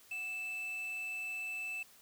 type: tone with quantisation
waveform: triangle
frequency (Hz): 2637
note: E7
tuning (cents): 0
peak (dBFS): -36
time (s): 0.11-1.83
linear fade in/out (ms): 5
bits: 9
effects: white hiss -61 dBFS RMS until 2.01 s